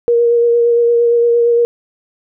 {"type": "tone with vibrato", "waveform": "sine", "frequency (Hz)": 471.7, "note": "A#4", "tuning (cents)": 20, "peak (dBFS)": -8, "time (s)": [0.08, 1.65], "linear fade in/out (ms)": 0, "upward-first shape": "sine", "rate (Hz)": 8.7, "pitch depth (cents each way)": 15, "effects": []}